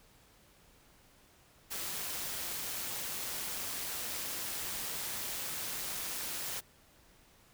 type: noise with amplitude modulation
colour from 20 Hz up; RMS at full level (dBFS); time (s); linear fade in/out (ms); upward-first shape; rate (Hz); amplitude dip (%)
white; -37; 1.7-6.61; 20; sine; 188; 35
effects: pink hiss -63 dBFS RMS until 7.53 s